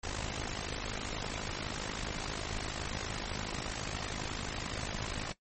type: noise with amplitude modulation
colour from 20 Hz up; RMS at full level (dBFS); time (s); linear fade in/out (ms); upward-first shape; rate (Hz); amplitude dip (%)
pink; -34; 0.03-5.33; 10; sine; 52.1; 80
effects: noise-tail reverb RT60 0.1 s tail -17 dB re dry + MP3 32 kbps